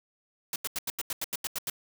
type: noise bursts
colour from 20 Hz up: white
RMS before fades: -32 dBFS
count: 11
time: 0.53-1.699 s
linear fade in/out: 2 ms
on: 29 ms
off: 85 ms
effects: none